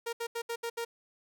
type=tone bursts at uneven times; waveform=sawtooth; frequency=466.2 Hz; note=A#4; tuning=in tune; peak=-29 dBFS; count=6; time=0.06-0.13 / 0.2-0.27 / 0.35-0.42 / 0.49-0.56 / 0.63-0.7 / 0.77-0.85 s; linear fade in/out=10 ms; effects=none